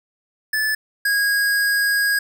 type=tone pair in turn; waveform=square; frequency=1737 / 1643 Hz; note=A6 / G#6; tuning=-23 / -19 cents; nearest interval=minor second; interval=96 cents; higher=first; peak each=-19 / -17 dBFS; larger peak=second; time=0.53-0.75 / 1.05-2.19 s; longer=second; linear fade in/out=5 ms; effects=none